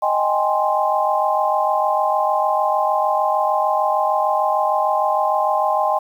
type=chord; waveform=sine; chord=Ab major seventh; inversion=second; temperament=equal; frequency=622.3 / 784 / 830.6 / 1046.5 Hz; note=Eb5 / G5 / Ab5 / C6; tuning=0 / 0 / 0 / 0 cents; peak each=-21 dBFS; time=0.02-5.99 s; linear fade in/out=10 ms; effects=8-bit